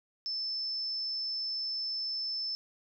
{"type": "tone", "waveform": "sine", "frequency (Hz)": 5274, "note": "E8", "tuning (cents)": 0, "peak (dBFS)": -32, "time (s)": [0.26, 2.55], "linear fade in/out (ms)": 0, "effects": []}